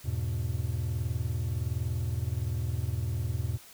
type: chord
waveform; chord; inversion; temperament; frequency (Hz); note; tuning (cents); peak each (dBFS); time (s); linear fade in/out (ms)
triangle; E major; none; equal; 82.41 / 103.83 / 123.47; E2 / G#2 / B2; 0 / 0 / 0; -31; 0.04-3.58; 20
effects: white hiss -52 dBFS RMS until 3.73 s